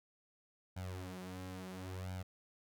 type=tone with flanger; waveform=sawtooth; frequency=92.5 Hz; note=F#2; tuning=in tune; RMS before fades=-45 dBFS; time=0.76-2.23 s; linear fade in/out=10 ms; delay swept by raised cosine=1.3 to 7.1 ms; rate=0.73 Hz; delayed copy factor=+0.9; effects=none